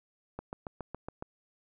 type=click train; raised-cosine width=1 ms; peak=-24 dBFS; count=7; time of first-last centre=0.39-1.224 s; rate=7.19 Hz; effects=none